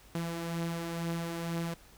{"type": "beating tone pair", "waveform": "sawtooth", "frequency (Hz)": [166.2, 168.3], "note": ["E3", "E3"], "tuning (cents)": [15, 36], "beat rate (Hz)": 2.1, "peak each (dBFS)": [-37, -30], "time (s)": [0.15, 1.74], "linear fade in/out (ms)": 2, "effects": ["added 50 Hz sine -59 dBFS peak until 1.97 s", "pink hiss -58 dBFS RMS until 1.97 s"]}